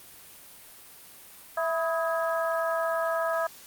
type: harmonic tone with a mistuned harmonic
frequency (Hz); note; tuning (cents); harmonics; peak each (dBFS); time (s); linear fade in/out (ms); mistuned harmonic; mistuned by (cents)
329.6; E4; 0; 2 / 3 / 4 / 5; -27 / -34 / -31 / -34; 1.57-3.47; 5; 4; -66
effects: white hiss -49 dBFS RMS until 3.66 s + Opus 32 kbps